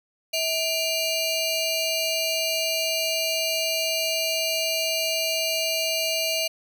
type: ring-modulated tone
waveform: 20% pulse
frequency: 1736 Hz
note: A6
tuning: 24 cents flat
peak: -15 dBFS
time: 0.33-6.48 s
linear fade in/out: 10 ms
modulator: 1090 Hz
effects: none